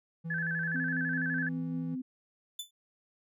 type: tone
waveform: triangle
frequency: 164.81 Hz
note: E3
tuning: in tune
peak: -33 dBFS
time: 0.24-1.96 s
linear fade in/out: 20 ms
type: tone with vibrato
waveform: sine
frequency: 1630 Hz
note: G#6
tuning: 33 cents flat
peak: -31 dBFS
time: 0.3-1.49 s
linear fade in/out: 5 ms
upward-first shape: square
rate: 12 Hz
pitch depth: 84 cents each way
type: tone with tremolo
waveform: sine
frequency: 256.9 Hz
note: C4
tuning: 32 cents flat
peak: -33 dBFS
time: 0.74-2.02 s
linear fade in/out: 10 ms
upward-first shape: sine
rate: 5.1 Hz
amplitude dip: 30%
type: tone with exponential decay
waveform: sawtooth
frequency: 3504 Hz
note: A7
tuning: 8 cents flat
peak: -30 dBFS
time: 2.59-2.71 s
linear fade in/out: 5 ms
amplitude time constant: 25 ms
effects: none